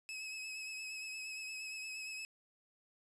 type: tone with vibrato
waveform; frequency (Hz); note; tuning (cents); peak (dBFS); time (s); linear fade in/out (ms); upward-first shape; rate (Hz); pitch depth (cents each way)
sawtooth; 2571; E7; -44; -39; 0.09-2.25; 0; triangle; 8.6; 34
effects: resampled to 22050 Hz + 11-bit